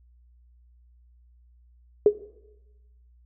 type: tone with exponential decay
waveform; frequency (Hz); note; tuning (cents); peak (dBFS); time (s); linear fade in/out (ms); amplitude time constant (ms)
sine; 418.3; G#4; +12; -9; 2.06-2.18; 2; 26
effects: noise-tail reverb RT60 1.0 s tail -17 dB re dry + added 60 Hz sine -54 dBFS peak until 3.25 s